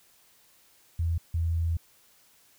sine tone pair in turn, 83.5 / 83.1 Hz, E2 / E2, +23 / +15 cents, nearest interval unison, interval 8 cents, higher first, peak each -24 dBFS, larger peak neither, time 0.99-1.18 / 1.34-1.77 s, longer second, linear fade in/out 5 ms, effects white hiss -61 dBFS RMS until 2.58 s

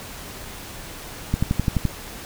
click train, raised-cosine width 5 ms, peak -7 dBFS, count 7, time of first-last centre 1.34-1.853 s, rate 11.7 Hz, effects pink hiss -37 dBFS RMS until 2.25 s

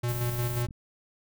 square tone with tremolo, 120.5 Hz, B2, 42 cents flat, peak -27 dBFS, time 0.03-0.67 s, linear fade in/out 10 ms, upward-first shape square, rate 5.6 Hz, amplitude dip 40%
violet noise, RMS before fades -39 dBFS, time 0.08-0.63 s, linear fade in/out 10 ms
click train, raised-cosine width 5 ms, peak -32 dBFS, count 29, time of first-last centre 0.1-0.709 s, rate 46 Hz
effects none

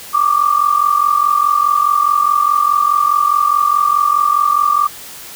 sine tone pair together, 1154.2 / 1199 Hz, D6 / D6, -30 / +36 cents, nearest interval minor second, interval 66 cents, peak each -13 dBFS, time 0.13-4.88 s, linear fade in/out 20 ms, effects white hiss -33 dBFS RMS until 5.35 s

